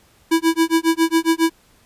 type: tone with tremolo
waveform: square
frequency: 327.9 Hz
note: E4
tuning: 9 cents flat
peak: -12 dBFS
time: 0.31-1.5 s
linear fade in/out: 10 ms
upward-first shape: sine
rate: 7.3 Hz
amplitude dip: 100%
effects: pink hiss -55 dBFS RMS until 1.85 s + resampled to 32000 Hz